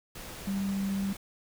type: tone in noise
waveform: sine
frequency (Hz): 196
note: G3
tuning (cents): 0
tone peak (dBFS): -28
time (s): 0.47-1.13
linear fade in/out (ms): 5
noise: pink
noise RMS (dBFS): -43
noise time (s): 0.15-1.17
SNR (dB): +12
effects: none